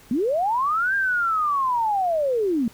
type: linear two-way sweep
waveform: sine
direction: up then down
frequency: 215.1 to 1615 to 215.1 Hz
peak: -19 dBFS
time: 0.11-2.68 s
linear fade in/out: 2 ms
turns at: 0.95 s
effects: pink hiss -50 dBFS RMS until 2.73 s